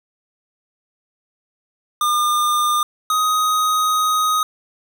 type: tone pair in turn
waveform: square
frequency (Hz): 1207 / 1252.9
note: D6 / D#6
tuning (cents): +47 / +12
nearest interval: minor second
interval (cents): 65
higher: second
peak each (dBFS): -16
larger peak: neither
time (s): 2.01-2.83 / 3.1-4.43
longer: second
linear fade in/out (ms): 2
effects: none